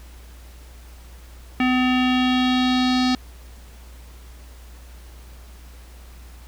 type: tone with low-pass filter sweep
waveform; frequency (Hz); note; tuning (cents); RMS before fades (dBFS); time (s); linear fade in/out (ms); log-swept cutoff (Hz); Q
square; 253.6; B3; +46; -19; 1.6-3.15; 2; 2500 to 4600; 3.4
effects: added 60 Hz sine -40 dBFS peak until 6.47 s + pink hiss -50 dBFS RMS until 6.47 s